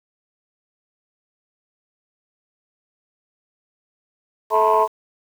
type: tone cluster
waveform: sine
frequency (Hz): 435.4 / 652 / 885 / 979 / 1068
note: A4 / E5 / A5 / B5 / C6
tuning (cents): -18 / -19 / +10 / -15 / +35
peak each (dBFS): -19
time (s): 4.5-4.88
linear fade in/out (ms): 50
effects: tanh soft clip ceiling -6 dBFS + 7-bit